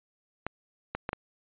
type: clicks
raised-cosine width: 0.5 ms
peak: -16 dBFS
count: 4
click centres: 0.466 / 0.95 / 1.091 / 1.131 s
effects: resampled to 8000 Hz